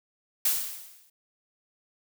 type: noise with exponential decay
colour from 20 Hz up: blue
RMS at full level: -22 dBFS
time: 0.45-1.1 s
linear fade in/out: 5 ms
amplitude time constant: 140 ms
effects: none